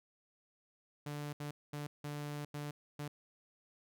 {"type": "tone bursts at uneven times", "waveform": "sawtooth", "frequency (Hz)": 146.83, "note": "D3", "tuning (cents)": 0, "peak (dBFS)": -36, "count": 6, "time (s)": [[1.06, 1.33], [1.4, 1.51], [1.73, 1.87], [2.04, 2.45], [2.54, 2.71], [2.99, 3.08]], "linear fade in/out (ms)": 5, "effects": []}